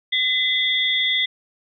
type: tone cluster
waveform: sine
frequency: 2029 / 3352 / 3579 Hz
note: B6 / G#7 / A7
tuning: +46 / +15 / +29 cents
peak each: -22 dBFS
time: 0.12-1.26 s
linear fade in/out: 10 ms
effects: none